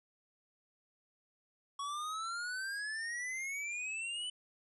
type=exponential sweep; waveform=square; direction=up; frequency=1113 to 3009 Hz; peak=-38 dBFS; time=1.79-4.3 s; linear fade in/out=5 ms; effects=resampled to 24000 Hz